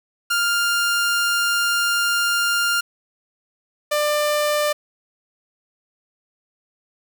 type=tone pair in turn; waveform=sawtooth; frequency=1401 / 595 Hz; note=F6 / D5; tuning=+5 / +22 cents; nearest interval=octave + minor third; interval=1483 cents; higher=first; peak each=-14 dBFS; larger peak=neither; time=0.3-2.81 / 3.91-4.73 s; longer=first; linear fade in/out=10 ms; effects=7-bit